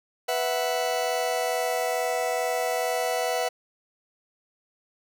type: chord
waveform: 40% pulse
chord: B suspended fourth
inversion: none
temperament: just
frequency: 493.9 / 658.5 / 740.8 Hz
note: B4 / E5 / F#5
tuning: 0 / -2 / +2 cents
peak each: -28 dBFS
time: 0.28-3.49 s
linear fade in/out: 10 ms
effects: none